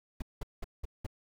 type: noise bursts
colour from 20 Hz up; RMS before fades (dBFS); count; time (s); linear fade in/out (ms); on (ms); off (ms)
brown; -35; 5; 0.2-1.065; 5; 21; 190
effects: none